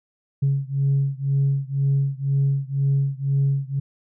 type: beating tone pair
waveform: sine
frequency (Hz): 137.4 / 139.4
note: C#3 / C#3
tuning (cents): -15 / +10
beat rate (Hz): 2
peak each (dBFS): -20 / -21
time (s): 0.42-3.8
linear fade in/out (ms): 10
effects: tanh soft clip ceiling -13 dBFS